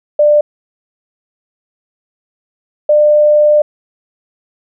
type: tone pair in turn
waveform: sine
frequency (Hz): 594 / 598.1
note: D5 / D5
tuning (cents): +20 / +31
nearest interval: unison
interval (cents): 11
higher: second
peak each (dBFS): -5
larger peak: neither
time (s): 0.19-0.41 / 2.89-3.62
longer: second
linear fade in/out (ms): 5
effects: none